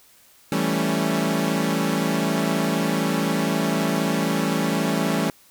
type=chord; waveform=sawtooth; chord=A dominant seventh; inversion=second; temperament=equal; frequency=164.81 / 196 / 220 / 277.2 Hz; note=E3 / G3 / A3 / C#4; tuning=0 / 0 / 0 / 0 cents; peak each=-22 dBFS; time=0.52-5.3 s; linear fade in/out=2 ms; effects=white hiss -54 dBFS RMS until 5.5 s